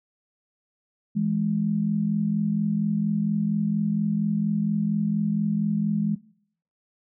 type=tone pair together; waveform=sine; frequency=164.81 / 209.1 Hz; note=E3 / G#3; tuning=0 / +12 cents; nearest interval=major third; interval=412 cents; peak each=-27 / -22 dBFS; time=1.15-6.16 s; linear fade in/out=20 ms; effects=noise-tail reverb RT60 0.6 s tail -19 dB re dry